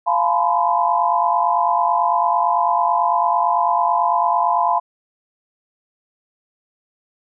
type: tone cluster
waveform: sine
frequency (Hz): 695 / 858 / 977 / 1026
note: F5 / A5 / B5 / C6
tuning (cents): -9 / -44 / -19 / -34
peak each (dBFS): -20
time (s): 0.06-4.8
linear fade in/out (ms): 20
effects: none